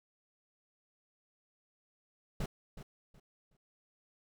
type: noise with echo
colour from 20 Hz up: brown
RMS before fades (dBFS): -35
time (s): 2.4-2.46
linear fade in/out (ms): 5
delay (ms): 370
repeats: 3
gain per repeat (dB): -12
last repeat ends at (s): 3.57
effects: none